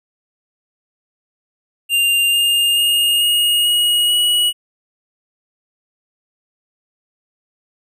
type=tone with pitch steps; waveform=square; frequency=2794 / 2818 / 2843 / 2868 / 2893 / 2918 Hz; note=F7 / F7 / F7 / F7 / F#7 / F#7; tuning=0 / +15 / +30 / +45 / -40 / -25 cents; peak=-13 dBFS; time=1.89-4.53 s; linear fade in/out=50 ms; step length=440 ms; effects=none